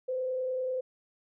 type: tone with frequency modulation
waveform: sine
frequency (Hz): 513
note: C5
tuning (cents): -34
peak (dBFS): -29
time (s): 0.08-0.81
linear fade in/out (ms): 10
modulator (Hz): 30.2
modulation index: 0.3
effects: none